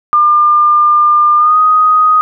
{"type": "tone with pitch glide", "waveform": "sine", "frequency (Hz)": [1200, 1248.8], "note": ["D6", "D#6"], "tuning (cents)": [37, 6], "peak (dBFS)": -5, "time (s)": [0.13, 2.21], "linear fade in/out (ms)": 0, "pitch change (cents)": 69, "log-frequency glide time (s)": [1.37, 1.58], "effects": []}